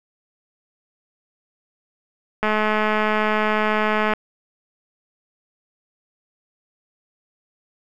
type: click train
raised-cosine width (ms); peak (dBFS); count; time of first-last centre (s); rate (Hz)
0.5; -6; 366; 2.43-4.136; 214
effects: 8-bit